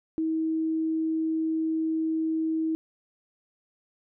sine tone, 320 Hz, D#4, 49 cents sharp, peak -24 dBFS, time 0.18-2.75 s, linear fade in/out 0 ms, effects none

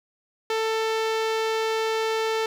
sawtooth tone with low-pass filter, 443.8 Hz, A4, 15 cents sharp, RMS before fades -25 dBFS, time 0.5-2.46 s, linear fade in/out 2 ms, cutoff 4900 Hz, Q 0.98, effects 8-bit

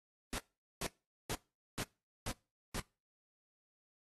pink noise bursts, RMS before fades -39 dBFS, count 6, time 0.33-2.798 s, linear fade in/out 0 ms, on 53 ms, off 430 ms, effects noise-tail reverb RT60 0.3 s tail -23 dB re dry + AAC 32 kbps

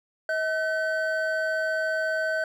triangle tone pair together, 637.4 / 1523 Hz, D#5 / F#6, +42 / +50 cents, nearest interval octave + minor third, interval 1508 cents, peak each -25 dBFS, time 0.29-2.44 s, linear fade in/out 2 ms, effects none

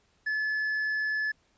triangle tone, 1724 Hz, A6, 36 cents flat, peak -25 dBFS, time 0.26-1.32 s, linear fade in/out 10 ms, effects pink hiss -68 dBFS RMS until 1.57 s + resampled to 16000 Hz

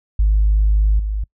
sine tone with level steps, 51.91 Hz, G#1, in tune, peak -10 / -18 dBFS, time 0.19-1.24 s, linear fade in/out 5 ms, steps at 0.99 s, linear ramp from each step 5 ms, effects noise-tail reverb RT60 0.1 s tail -26 dB re dry + tanh soft clip ceiling -7 dBFS

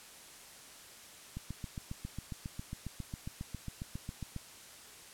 click train, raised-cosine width 5 ms, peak -27 dBFS, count 23, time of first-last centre 1.37-4.363 s, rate 7.35 Hz, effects white hiss -53 dBFS RMS until 5.13 s + low-pass 11000 Hz 12 dB/octave

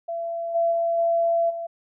sine tone with level steps, 674 Hz, E5, 38 cents sharp, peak -26 / -18 / -20 / -18 / -28 dBFS, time 0.08-1.67 s, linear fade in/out 10 ms, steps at 0.54 / 0.71 / 0.97 / 1.49 s, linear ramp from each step 20 ms, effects none

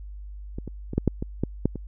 clicks, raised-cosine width 3 ms, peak -20 / -21 / -18 / -8 / -6 / -16 / -10 / -7 / -19 dBFS, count 9, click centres 0.585 / 0.677 / 0.934 / 0.98 / 1.077 / 1.225 / 1.436 / 1.656 / 1.757 s, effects added 50 Hz sine -36 dBFS peak until 1.87 s

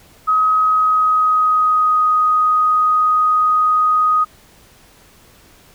sine tone with pitch glide, 1268 to 1248.4 Hz, D#6 to D#6, +32 to +5 cents, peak -11 dBFS, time 0.27-4.25 s, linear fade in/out 20 ms, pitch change -27 cents, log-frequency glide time 0.53-2.03 s, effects pink hiss -48 dBFS RMS until 5.74 s

